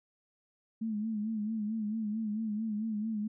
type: tone with vibrato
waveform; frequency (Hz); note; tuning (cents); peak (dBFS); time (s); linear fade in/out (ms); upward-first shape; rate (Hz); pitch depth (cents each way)
sine; 216.2; A3; -30; -31; 0.81-3.28; 10; sine; 4.5; 72
effects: none